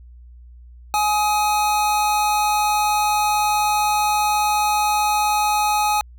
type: tone pair together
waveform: square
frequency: 840.3 / 1259 Hz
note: G#5 / D#6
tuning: +20 / +20 cents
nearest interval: perfect fifth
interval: 700 cents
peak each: -18 / -25 dBFS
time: 0.94-6.01 s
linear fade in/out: 0 ms
effects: added 60 Hz sine -40 dBFS peak until 6.18 s